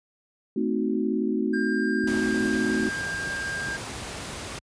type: chord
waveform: sine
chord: A diminished seventh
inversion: none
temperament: equal with one note detuned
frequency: 220 / 257.9 / 311.1 / 370 Hz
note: A3 / C4 / Eb4 / Gb4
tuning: 0 / -25 / 0 / 0 cents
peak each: -27 / -28 / -29 / -29 dBFS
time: 0.56-2.89 s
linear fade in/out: 5 ms
type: tone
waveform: triangle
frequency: 1600 Hz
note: G6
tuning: 35 cents sharp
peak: -27 dBFS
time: 1.53-3.77 s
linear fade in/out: 10 ms
type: click train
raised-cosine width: 3 ms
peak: -24 dBFS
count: 5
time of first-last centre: 2.04-3.686 s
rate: 2.43 Hz
type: noise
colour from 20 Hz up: pink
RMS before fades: -35 dBFS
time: 2.07-4.59 s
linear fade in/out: 5 ms
effects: high-pass 60 Hz 12 dB/octave + resampled to 22050 Hz